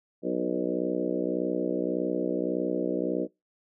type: harmonic tone with a mistuned harmonic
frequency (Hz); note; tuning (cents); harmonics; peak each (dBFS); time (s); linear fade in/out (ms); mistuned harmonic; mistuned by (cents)
61.74; B1; 0; 3 / 4 / 5 / 6 / 7 / 8 / 9 / 10; -35 / -35 / -31 / -32 / -37 / -33 / -37 / -38; 0.22-3.28; 50; 8; -24
effects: noise-tail reverb RT60 0.2 s tail -23 dB re dry